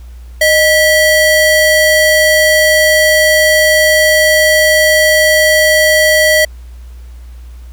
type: ring-modulated tone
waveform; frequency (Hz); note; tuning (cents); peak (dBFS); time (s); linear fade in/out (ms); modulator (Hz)
square; 1288; E6; -41; -4; 0.41-6.45; 5; 670
effects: added 60 Hz sine -28 dBFS peak until 7.72 s + pink hiss -48 dBFS RMS until 7.72 s